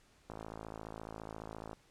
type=click train; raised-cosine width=1 ms; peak=-30 dBFS; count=79; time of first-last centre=0.3-1.731 s; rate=54.5 Hz; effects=pink hiss -67 dBFS RMS until 1.9 s + low-pass 9000 Hz 12 dB/octave

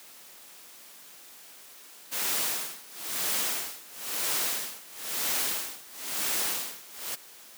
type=noise with tremolo; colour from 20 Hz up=white; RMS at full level=-28 dBFS; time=2.11-7.16 s; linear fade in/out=20 ms; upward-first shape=sine; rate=1 Hz; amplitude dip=95%; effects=white hiss -50 dBFS RMS until 7.57 s + high-pass 200 Hz 12 dB/octave

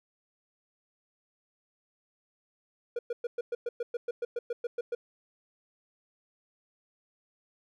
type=tone bursts; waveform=triangle; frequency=478 Hz; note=A#4; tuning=43 cents sharp; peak=-27 dBFS; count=15; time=2.96-4.95 s; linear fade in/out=5 ms; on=30 ms; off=110 ms; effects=none

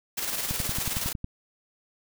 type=noise with tremolo; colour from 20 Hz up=white; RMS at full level=-29 dBFS; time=0.17-1.13 s; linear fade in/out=10 ms; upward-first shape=square; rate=19 Hz; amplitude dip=40%
type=click train; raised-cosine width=5 ms; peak=-19 dBFS; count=9; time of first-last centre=0.51-1.244 s; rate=10.9 Hz
effects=none

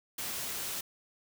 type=noise; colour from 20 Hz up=white; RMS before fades=-37 dBFS; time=0.18-0.81 s; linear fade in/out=5 ms; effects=none

